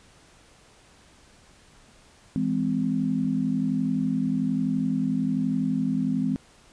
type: chord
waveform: sine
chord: E augmented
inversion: none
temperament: just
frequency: 164.81 / 206 / 257.5 Hz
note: E3 / G#3 / B#3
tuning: 0 / -14 / -28 cents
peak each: -29 / -27 / -25 dBFS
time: 2.36-6.36 s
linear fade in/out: 0 ms
effects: pink hiss -55 dBFS RMS until 6.72 s + resampled to 22050 Hz